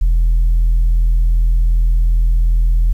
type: tone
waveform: sine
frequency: 41.31 Hz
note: E1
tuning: 4 cents sharp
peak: -7 dBFS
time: 0.01-2.93 s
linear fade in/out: 10 ms
effects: tanh soft clip ceiling -8 dBFS + 8-bit